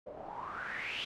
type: noise with low-pass filter sweep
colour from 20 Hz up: white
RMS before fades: -41 dBFS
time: 0.06-1.05 s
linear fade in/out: 10 ms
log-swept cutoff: 530 to 3200 Hz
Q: 6.6
effects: none